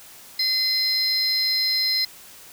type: tone cluster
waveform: triangle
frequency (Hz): 2051 / 4146 / 5100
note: C7 / C8 / D#8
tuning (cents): -35 / -17 / +42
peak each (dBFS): -29 / -21 / -22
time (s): 0.39-2.05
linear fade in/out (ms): 5
effects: white hiss -45 dBFS RMS until 2.52 s